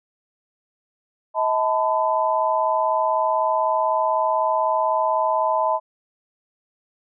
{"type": "tone cluster", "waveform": "sine", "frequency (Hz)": [638, 882, 1006], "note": ["D#5", "A5", "B5"], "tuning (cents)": [43, 4, 32], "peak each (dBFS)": -22, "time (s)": [1.34, 5.8], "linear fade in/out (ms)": 50, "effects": []}